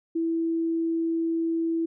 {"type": "tone", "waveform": "sine", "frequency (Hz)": 329.6, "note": "E4", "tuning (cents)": 0, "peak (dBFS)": -23, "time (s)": [0.15, 1.86], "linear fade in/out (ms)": 10, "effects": []}